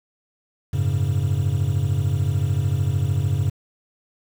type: chord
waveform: triangle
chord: F# suspended second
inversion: none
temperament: equal with one note detuned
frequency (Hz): 92.5 / 105.95 / 138.59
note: F#2 / G#2 / C#3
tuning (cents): 0 / +35 / 0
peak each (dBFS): -21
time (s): 0.73-3.5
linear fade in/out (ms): 10
effects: 7-bit